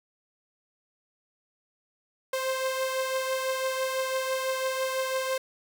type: beating tone pair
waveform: sawtooth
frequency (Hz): 523.3 / 529.3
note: C5 / C5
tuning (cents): 0 / +20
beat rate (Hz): 6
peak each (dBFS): -24 / -31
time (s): 2.33-5.38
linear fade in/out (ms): 5
effects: none